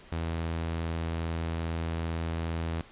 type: tone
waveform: sawtooth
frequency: 82.41 Hz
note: E2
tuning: in tune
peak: -26 dBFS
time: 0.12-2.81 s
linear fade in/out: 0 ms
effects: pink hiss -53 dBFS RMS until 2.91 s + resampled to 8000 Hz